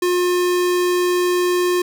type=tone; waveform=square; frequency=357.2 Hz; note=F4; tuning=39 cents sharp; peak=-16 dBFS; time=0.02-1.82 s; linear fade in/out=5 ms; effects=none